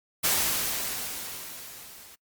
white noise with level ramp, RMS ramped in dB -23 to -49 dBFS, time 0.23-2.16 s, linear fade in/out 20 ms, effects noise-tail reverb RT60 0.1 s tail -23 dB re dry + Opus 48 kbps

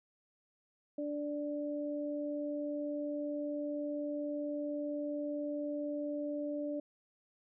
sine tone pair together, 292.6 / 587.3 Hz, D4 / D5, -6 / 0 cents, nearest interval octave, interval 1206 cents, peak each -37 / -38 dBFS, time 0.98-6.8 s, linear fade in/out 5 ms, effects none

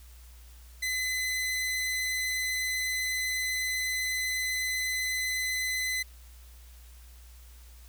sawtooth tone, 2023 Hz, B6, 41 cents sharp, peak -25 dBFS, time 0.82-6.03 s, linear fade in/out 10 ms, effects added 60 Hz sine -48 dBFS peak until 7.88 s + white hiss -58 dBFS RMS until 7.88 s

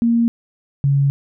sine tone pair in turn, 233.1 / 139.69 Hz, A#3 / C#3, 0 / +14 cents, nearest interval major sixth, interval 886 cents, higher first, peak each -12 dBFS, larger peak neither, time 0.02-0.28 / 0.84-1.1 s, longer neither, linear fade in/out 0 ms, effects none

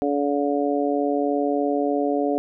harmonic tone, 143.2 Hz, D3, 43 cents flat, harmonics 2 / 3 / 4 / 5, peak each -23 / -25 / -26 / -27 dBFS, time 0.02-2.38 s, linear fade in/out 0 ms, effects none

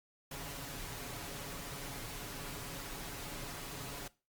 pink noise with comb filter, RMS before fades -44 dBFS, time 0.31-4.08 s, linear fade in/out 5 ms, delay 7.1 ms, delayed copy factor +0.55, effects noise-tail reverb RT60 0.3 s tail -20 dB re dry + Opus 48 kbps

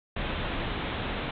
pink low-pass noise, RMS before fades -32 dBFS, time 0.16-1.31 s, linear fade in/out 5 ms, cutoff 3800 Hz, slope 96 dB/octave, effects none

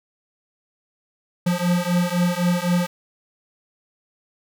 square beating tone pair, 174.61 / 178.51 Hz, F3 / F3, 0 / +38 cents, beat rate 3.9 Hz, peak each -22 / -22 dBFS, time 1.46-2.87 s, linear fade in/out 10 ms, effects none

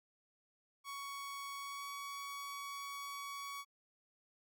sawtooth tone with pitch glide, 1117 to 1125.4 Hz, C#6 to C#6, +13 to +26 cents, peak -39 dBFS, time 0.84-3.65 s, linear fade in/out 50 ms, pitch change +13 cents, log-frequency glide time 1.57-1.87 s, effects MP3 96 kbps

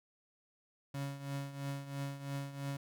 35% pulse tone with tremolo, 139.5 Hz, C#3, 11 cents sharp, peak -34 dBFS, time 0.94-2.77 s, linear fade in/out 5 ms, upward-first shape triangle, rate 3 Hz, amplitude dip 75%, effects none

